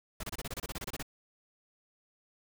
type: noise bursts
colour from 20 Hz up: pink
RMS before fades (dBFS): -38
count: 14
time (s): 0.2-1.027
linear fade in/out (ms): 5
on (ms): 34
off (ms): 27
effects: none